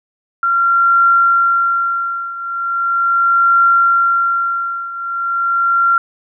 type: tone with tremolo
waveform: sine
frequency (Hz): 1375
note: F6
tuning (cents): -27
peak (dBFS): -7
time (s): 0.43-5.98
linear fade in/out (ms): 2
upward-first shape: triangle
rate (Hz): 0.39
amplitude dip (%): 85
effects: none